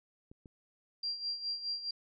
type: clicks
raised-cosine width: 3 ms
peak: -39 dBFS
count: 2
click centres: 0.315 / 0.458 s
type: tone with tremolo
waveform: sine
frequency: 4749 Hz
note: D8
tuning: 18 cents sharp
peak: -32 dBFS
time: 1.03-1.91 s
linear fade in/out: 5 ms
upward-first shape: sine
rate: 4.8 Hz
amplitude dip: 70%
effects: none